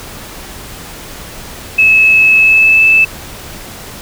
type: tone with pitch glide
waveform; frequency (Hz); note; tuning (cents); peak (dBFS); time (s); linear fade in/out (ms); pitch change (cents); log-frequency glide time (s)
sine; 2593 to 2628; E7 to E7; -29 to -6; -4; 1.78-3.05; 10; +23; 2.37-2.82
effects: pink hiss -29 dBFS RMS until 4.01 s